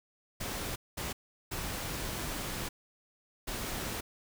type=noise bursts at uneven times; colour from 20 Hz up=pink; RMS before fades=-37 dBFS; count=4; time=0.4-0.76 / 0.97-1.13 / 1.51-2.69 / 3.47-4.01 s; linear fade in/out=10 ms; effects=none